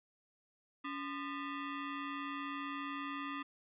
sawtooth ring-modulated tone, 749 Hz, F#5, 21 cents sharp, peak -32 dBFS, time 0.84-3.43 s, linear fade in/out 10 ms, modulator 467 Hz, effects resampled to 8000 Hz

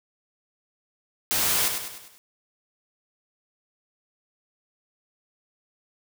white noise with echo, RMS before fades -24 dBFS, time 1.31-1.68 s, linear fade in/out 0 ms, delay 100 ms, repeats 5, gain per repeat -6 dB, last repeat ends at 2.18 s, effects none

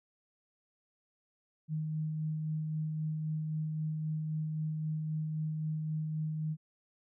sine tone with tremolo, 155.56 Hz, D#3, in tune, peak -31 dBFS, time 1.68-6.57 s, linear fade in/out 50 ms, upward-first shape sine, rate 3.8 Hz, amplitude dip 25%, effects none

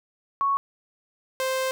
sine / sawtooth tone pair in turn, 1108.7 / 523.2 Hz, C#6 / C5, 0 / 0 cents, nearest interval octave + minor second, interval 1300 cents, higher first, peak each -20 dBFS, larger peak neither, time 0.41-0.57 / 1.4-1.71 s, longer second, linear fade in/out 0 ms, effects none

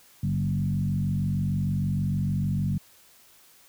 sine tone with frequency modulation, 146.83 Hz, D3, in tune, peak -23 dBFS, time 0.23-2.78 s, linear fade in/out 5 ms, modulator 46.5 Hz, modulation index 1.3, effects white hiss -56 dBFS RMS until 3.68 s

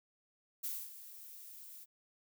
violet noise with ADSR envelope, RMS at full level -38 dBFS, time 0.63-1.86 s, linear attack 15 ms, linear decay 250 ms, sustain -14 dB, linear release 34 ms, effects none

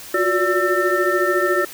sine tone cluster, 354.5 / 368.3 / 578 / 1330 / 1805 Hz, F4 / F#4 / D5 / E6 / A6, +26 / -8 / -28 / +15 / +44 cents, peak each -22 dBFS, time 0.14-1.65 s, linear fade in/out 5 ms, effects white hiss -37 dBFS RMS until 1.73 s

